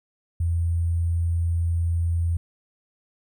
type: tone with sample-and-hold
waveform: sine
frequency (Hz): 84.4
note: E2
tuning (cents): +41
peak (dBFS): -20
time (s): 0.4-2.37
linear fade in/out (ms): 5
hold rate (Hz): 8820
effects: none